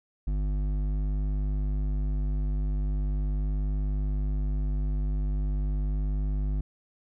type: tone with hard clipping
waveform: sine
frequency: 50.2 Hz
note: G1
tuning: 42 cents sharp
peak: -27 dBFS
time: 0.27-6.61 s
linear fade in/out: 5 ms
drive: 10 dB
effects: none